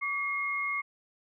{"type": "tone pair together", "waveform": "sine", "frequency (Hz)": [1145, 2148], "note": ["D6", "C7"], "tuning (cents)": [-44, 45], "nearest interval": "major seventh", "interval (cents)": 1089, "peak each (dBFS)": [-34, -30], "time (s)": [0.01, 0.82], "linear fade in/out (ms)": 20, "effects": []}